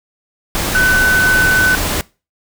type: tone in noise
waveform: sine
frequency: 1507 Hz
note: F#6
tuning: 31 cents sharp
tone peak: -10 dBFS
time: 0.75-1.75 s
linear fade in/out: 0 ms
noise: pink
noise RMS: -18 dBFS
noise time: 0.55-2.01 s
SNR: +5 dB
effects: noise-tail reverb RT60 0.3 s tail -22 dB re dry